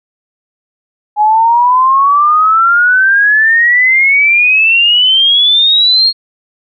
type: exponential sweep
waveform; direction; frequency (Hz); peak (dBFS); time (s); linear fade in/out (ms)
sine; up; 830.6 to 4306; -5; 1.16-6.13; 50
effects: none